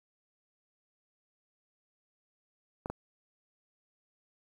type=clicks; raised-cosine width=1 ms; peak=-22 dBFS; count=2; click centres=2.859 / 2.9 s; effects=9-bit